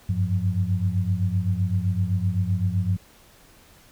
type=tone cluster; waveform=sine; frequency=93.7 / 101.5 / 177.4 Hz; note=F#2 / G#2 / F3; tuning=+22 / -39 / +27 cents; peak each=-24 / -24 / -28 dBFS; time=0.09-2.97 s; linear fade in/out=5 ms; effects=pink hiss -53 dBFS RMS until 3.91 s